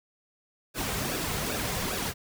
pink noise with flanger, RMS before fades -31 dBFS, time 0.74-2.14 s, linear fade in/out 50 ms, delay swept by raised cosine 0.95 to 3.55 ms, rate 2.5 Hz, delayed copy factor -0.6, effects none

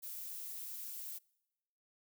violet noise, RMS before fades -45 dBFS, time 0.02-1.19 s, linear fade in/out 20 ms, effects noise-tail reverb RT60 1.0 s tail -26 dB re dry

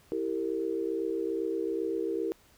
sine chord, E diminished, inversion none, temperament equal with one note detuned, 329.6 / 392 / 459.7 Hz, E4 / G4 / Bb4, 0 / 0 / -24 cents, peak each -33 dBFS, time 0.12-2.32 s, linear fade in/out 0 ms, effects pink hiss -61 dBFS RMS until 2.57 s

